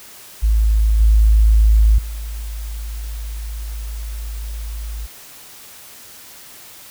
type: tone with level steps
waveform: sine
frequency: 53.9 Hz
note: A1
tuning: 35 cents flat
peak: -11 / -8 / -24 dBFS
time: 0.42-5.07 s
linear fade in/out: 20 ms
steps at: 1 / 1.98 s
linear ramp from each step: 5 ms
effects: white hiss -40 dBFS RMS until 6.9 s